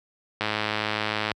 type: click train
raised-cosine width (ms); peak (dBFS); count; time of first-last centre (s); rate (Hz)
0.3; -9; 98; 0.41-1.317; 107
effects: high-pass 60 Hz 12 dB/octave